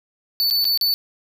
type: tone with dropouts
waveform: square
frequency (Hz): 4492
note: C#8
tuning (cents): +22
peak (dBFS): -17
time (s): 0.4-0.94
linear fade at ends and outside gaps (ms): 0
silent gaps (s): 0.501-0.509 / 0.644-0.652 / 0.775-0.812
effects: none